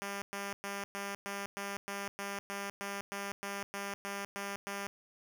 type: tone bursts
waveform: 5% pulse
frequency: 199.5 Hz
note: G3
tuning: 31 cents sharp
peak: -26 dBFS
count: 16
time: 0.02-4.87 s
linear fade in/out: 0 ms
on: 200 ms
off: 110 ms
effects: none

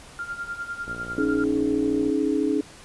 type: tone with tremolo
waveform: sine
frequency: 1396.9 Hz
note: F6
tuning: in tune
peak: -27 dBFS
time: 0.19-1.44 s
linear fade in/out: 0 ms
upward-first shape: sine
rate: 10 Hz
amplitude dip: 75%
type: click train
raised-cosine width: 2 ms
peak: -25 dBFS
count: 73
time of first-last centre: 0.88-2.098 s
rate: 59.1 Hz
type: chord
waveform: sine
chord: C# suspended second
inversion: none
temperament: equal with one note detuned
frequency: 277.2 / 311.1 / 421.6 Hz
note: C#4 / D#4 / G#4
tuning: 0 / 0 / +26 cents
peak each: -24 / -24 / -26 dBFS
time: 1.18-2.61 s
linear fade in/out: 2 ms
effects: pink hiss -46 dBFS RMS until 2.84 s + resampled to 24000 Hz

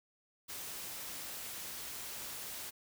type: noise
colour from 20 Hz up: white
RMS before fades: -44 dBFS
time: 0.48-2.71 s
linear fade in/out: 20 ms
effects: none

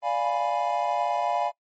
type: chord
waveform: triangle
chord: D diminished seventh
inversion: none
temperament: equal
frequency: 587.3 / 698.5 / 830.6 / 987.8 Hz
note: D5 / F5 / Ab5 / Cb6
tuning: 0 / 0 / 0 / 0 cents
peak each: -29 / -25 / -26 / -29 dBFS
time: 0.02-1.52 s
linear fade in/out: 50 ms
effects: noise-tail reverb RT60 0.1 s tail -22 dB re dry + MP3 32 kbps

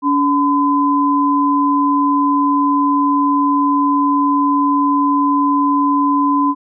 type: tone pair together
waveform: sine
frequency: 284.8 / 1015 Hz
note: C#4 / B5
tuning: +47 / +47 cents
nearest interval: octave + minor seventh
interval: 2200 cents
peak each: -14 dBFS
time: 0.02-6.55 s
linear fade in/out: 50 ms
effects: none

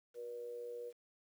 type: tone with amplitude modulation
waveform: sine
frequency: 480.2 Hz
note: B4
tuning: 49 cents flat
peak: -40 dBFS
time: 0.14-0.93 s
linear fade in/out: 50 ms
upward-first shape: sine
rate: 115 Hz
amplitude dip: 55%
effects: 11-bit

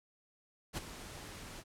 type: noise with ADSR envelope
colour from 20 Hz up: pink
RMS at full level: -37 dBFS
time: 0.73-1.64 s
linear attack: 44 ms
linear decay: 17 ms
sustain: -11 dB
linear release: 50 ms
effects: low-pass 11000 Hz 12 dB/octave

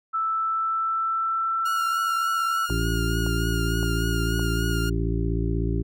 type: tone with pitch glide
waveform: sine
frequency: 1318.5 to 1341.5 Hz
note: E6 to E6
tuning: 0 to +30 cents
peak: -22 dBFS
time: 0.13-2.67 s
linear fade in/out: 20 ms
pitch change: +30 cents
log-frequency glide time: 0.29-1.9 s
type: tone with vibrato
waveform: sawtooth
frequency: 1422 Hz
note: F6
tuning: 31 cents sharp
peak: -26 dBFS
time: 1.65-4.9 s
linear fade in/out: 10 ms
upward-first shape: triangle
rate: 3.4 Hz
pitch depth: 34 cents each way
type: harmonic tone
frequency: 56.3 Hz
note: A1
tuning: 40 cents sharp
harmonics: 1 / 2 / 3 / 5 / 6 / 7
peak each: -25 / -28 / -30 / -32 / -33 / -33 dBFS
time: 2.69-5.83 s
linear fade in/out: 20 ms
type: click train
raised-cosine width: 1 ms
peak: -22 dBFS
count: 4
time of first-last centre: 2.7-4.395 s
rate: 1.77 Hz
effects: none

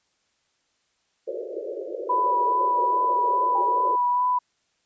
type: band-pass noise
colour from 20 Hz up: white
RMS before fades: -32 dBFS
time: 1.27-3.96 s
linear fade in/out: 10 ms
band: 350 to 590 Hz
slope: 96 dB/octave
type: tone with vibrato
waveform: sine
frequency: 987.8 Hz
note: B5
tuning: in tune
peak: -19 dBFS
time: 2.09-4.39 s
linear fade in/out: 10 ms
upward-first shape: sine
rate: 2.4 Hz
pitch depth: 16 cents each way
type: tone with exponential decay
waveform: sine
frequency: 811 Hz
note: G#5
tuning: 41 cents flat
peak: -25 dBFS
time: 3.55-3.91 s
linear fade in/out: 2 ms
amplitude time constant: 77 ms
effects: white hiss -70 dBFS RMS until 4.85 s + resampled to 16000 Hz

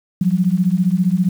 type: beating tone pair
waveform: sine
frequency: 174.61 / 189.61 Hz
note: F3 / F#3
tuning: 0 / +43 cents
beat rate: 15 Hz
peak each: -16 dBFS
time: 0.21-1.29 s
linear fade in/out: 5 ms
effects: 7-bit

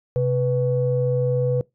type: tone pair together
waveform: sine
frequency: 130.81 / 493.9 Hz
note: C3 / B4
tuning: 0 / 0 cents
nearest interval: octave + major seventh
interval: 2300 cents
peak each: -20 dBFS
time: 0.16-1.61 s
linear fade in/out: 0 ms
effects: noise-tail reverb RT60 0.2 s tail -24 dB re dry + tanh soft clip ceiling -10 dBFS

